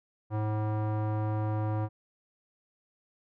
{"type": "tone with low-pass filter", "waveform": "square", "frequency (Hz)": 107.3, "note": "A2", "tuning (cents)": -43, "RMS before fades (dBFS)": -30, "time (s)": [0.3, 1.89], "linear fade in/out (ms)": 50, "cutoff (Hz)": 970, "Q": 1.6, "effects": []}